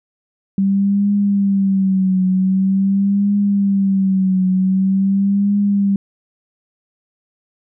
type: tone with vibrato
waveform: sine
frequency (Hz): 194.2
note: G3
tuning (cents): -16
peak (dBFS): -12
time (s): 0.58-5.96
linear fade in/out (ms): 2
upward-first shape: triangle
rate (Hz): 0.45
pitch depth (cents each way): 82
effects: none